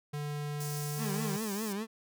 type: tone with pitch glide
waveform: square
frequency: 147.1 to 152.82 Hz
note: D3 to D#3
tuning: +3 to -31 cents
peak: -35 dBFS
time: 0.13-1.37 s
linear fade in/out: 10 ms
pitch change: +66 cents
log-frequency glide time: 0.9-1.2 s
type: high-pass noise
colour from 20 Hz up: pink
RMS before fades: -43 dBFS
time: 0.6-1.73 s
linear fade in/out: 5 ms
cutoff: 4700 Hz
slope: 48 dB/octave
type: tone with vibrato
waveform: 30% pulse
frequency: 209.1 Hz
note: G#3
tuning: 12 cents sharp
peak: -31 dBFS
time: 0.97-1.87 s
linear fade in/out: 50 ms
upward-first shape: triangle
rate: 4.9 Hz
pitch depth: 150 cents each way
effects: none